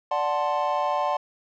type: chord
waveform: triangle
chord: D dominant seventh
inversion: none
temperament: equal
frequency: 587.3 / 740 / 880 / 1046.5 Hz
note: D5 / F#5 / A5 / C6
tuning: 0 / 0 / 0 / 0 cents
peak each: -26 dBFS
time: 0.11-1.17 s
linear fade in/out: 5 ms
effects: resampled to 16000 Hz